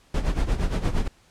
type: noise with tremolo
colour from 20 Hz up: brown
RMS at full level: -20 dBFS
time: 0.14-1.08 s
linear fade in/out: 5 ms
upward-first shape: sine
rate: 8.6 Hz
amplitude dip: 75%
effects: pink hiss -58 dBFS RMS until 1.3 s + low-pass 9000 Hz 12 dB/octave